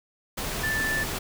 sine tone in noise, 1760 Hz, A6, in tune, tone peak -25 dBFS, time 0.63-1.04 s, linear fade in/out 10 ms, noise pink, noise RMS -31 dBFS, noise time 0.37-1.19 s, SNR +3 dB, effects none

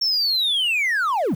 triangle linear sweep, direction down, 5490 to 120.5 Hz, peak -16 dBFS, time 0.01-1.35 s, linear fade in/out 10 ms, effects tanh soft clip ceiling -12 dBFS + 8-bit

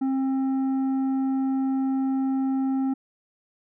sine tone with tanh clipping, 266.5 Hz, C4, 32 cents sharp, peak -23 dBFS, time 0.01-2.94 s, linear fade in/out 10 ms, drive 7 dB, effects none

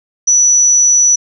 sine tone, 5920 Hz, F#8, in tune, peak -6 dBFS, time 0.27-1.16 s, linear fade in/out 10 ms, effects none

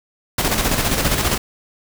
pink noise with tremolo, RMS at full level -17 dBFS, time 0.38-1.38 s, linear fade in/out 5 ms, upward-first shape square, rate 15 Hz, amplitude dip 45%, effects none

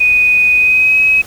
sine tone with pitch glide, 2487 to 2547 Hz, D#7 to D#7, -1 to +40 cents, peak -7 dBFS, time 0-1.22 s, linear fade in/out 10 ms, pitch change +41 cents, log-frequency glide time 0.55-0.99 s, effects added 50 Hz sine -41 dBFS peak until 1.26 s + pink hiss -35 dBFS RMS until 1.26 s

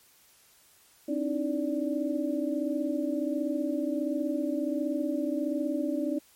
sine tone cluster, 265.3 / 300.4 / 321.8 / 582 Hz, C4 / D4 / E4 / D5, +24 / +39 / -42 / -16 cents, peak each -32 / -30 / -35 / -34 dBFS, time 1.08-6.19 s, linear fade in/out 10 ms, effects white hiss -60 dBFS RMS until 6.35 s + MP3 64 kbps

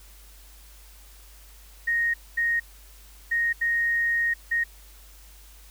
sine tone bursts at uneven times, 1864.7 Hz, A#6, in tune, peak -21 dBFS, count 5, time 1.87-2.14 / 2.37-2.6 / 3.31-3.53 / 3.61-4.34 / 4.51-4.64 s, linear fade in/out 10 ms, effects added 50 Hz sine -48 dBFS peak until 5.7 s + white hiss -53 dBFS RMS until 5.7 s

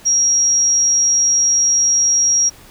sine tone, 5650 Hz, F8, 19 cents sharp, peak -11 dBFS, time 0.05-2.5 s, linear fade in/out 20 ms, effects pink hiss -43 dBFS RMS until 2.7 s

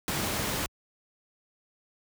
pink noise, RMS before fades -30 dBFS, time 0.08-0.66 s, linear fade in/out 0 ms, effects high-pass 60 Hz 12 dB/octave

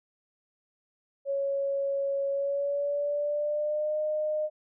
sine tone with pitch glide, 554.4 to 611.6 Hz, C#5 to D#5, 0 to -30 cents, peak -26 dBFS, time 1.25-4.5 s, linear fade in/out 50 ms, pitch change +170 cents, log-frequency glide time 2.3-3.99 s, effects none

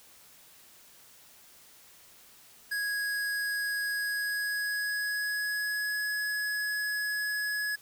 square tone with pitch glide, 1658 to 1686 Hz, G#6 to G#6, -3 to +26 cents, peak -30 dBFS, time 2.71-7.76 s, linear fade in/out 10 ms, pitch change +29 cents, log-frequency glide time 3.9-6.08 s, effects white hiss -56 dBFS RMS until 7.81 s

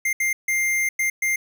square tone bursts at uneven times, 2100 Hz, C7, 6 cents sharp, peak -20 dBFS, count 5, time 0.05-0.13 / 0.2-0.33 / 0.48-0.89 / 0.99-1.1 / 1.22-1.36 s, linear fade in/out 5 ms, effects none

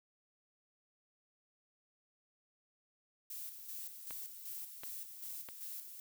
violet noise with tremolo, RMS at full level -45 dBFS, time 3.3-6 s, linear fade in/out 5 ms, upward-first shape square, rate 2.6 Hz, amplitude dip 50%
clicks, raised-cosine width 0.3 ms, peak -31 dBFS, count 3, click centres 4.108 / 4.835 / 5.488 s
effects none

